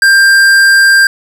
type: tone with tanh clipping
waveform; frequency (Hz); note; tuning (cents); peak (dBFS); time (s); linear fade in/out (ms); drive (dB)
sine; 1589; G6; +23; -5; 0.02-1.07; 2; 15
effects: none